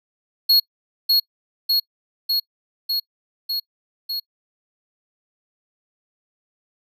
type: tone with echo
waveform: square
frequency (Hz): 4318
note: C#8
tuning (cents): -46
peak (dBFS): -12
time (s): 0.49-0.6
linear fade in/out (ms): 10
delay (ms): 600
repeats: 6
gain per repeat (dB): -2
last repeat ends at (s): 4.2
effects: noise-tail reverb RT60 0.1 s tail -26 dB re dry